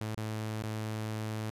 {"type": "tone with dropouts", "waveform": "sawtooth", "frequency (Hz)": 108.9, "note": "A2", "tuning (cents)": -17, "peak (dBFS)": -30, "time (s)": [0.01, 1.5], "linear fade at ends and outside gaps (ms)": 0, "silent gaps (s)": [[0.148, 0.175], [0.623, 0.638]], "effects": ["resampled to 32000 Hz"]}